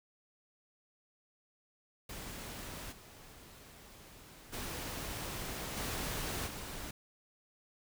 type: noise with level steps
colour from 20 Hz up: pink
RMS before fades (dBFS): -45 / -55 / -41 / -38 / -44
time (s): 2.09-6.91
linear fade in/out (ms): 5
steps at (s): 2.91 / 4.52 / 5.76 / 6.46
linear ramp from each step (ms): 20
effects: none

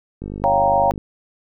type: click train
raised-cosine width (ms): 3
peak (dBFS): -17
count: 39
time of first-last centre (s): 0.22-0.978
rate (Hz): 50.1
type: chord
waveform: sine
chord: G half-diminished seventh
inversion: second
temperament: equal with one note detuned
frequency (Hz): 558.2 / 698.5 / 784 / 932.3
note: Db5 / F5 / G5 / Bb5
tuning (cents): +12 / 0 / 0 / 0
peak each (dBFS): -19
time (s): 0.44-0.91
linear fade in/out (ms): 0
effects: none

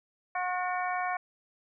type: harmonic tone with a mistuned harmonic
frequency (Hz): 363.1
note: F#4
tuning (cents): -33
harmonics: 2 / 3 / 4 / 5 / 6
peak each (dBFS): -31 / -35 / -38 / -39 / -39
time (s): 0.35-1.17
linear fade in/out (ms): 5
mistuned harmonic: 6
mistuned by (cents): +65
effects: none

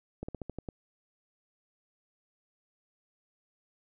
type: slowing click train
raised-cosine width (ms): 2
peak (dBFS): -24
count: 7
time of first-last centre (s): 0.23-0.688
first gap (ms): 55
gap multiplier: 1.13
effects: none

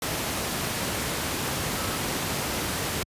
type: tone in noise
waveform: sine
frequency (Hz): 1300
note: E6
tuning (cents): -24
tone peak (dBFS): -38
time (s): 1.76-1.97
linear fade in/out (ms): 2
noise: pink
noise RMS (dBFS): -28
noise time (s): 0.02-3.03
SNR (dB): -13
effects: high-pass 80 Hz 12 dB/octave + resampled to 32000 Hz

